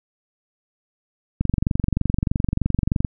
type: click train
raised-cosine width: 5 ms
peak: -7 dBFS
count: 39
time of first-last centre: 1.41-3.048 s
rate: 23.2 Hz
effects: none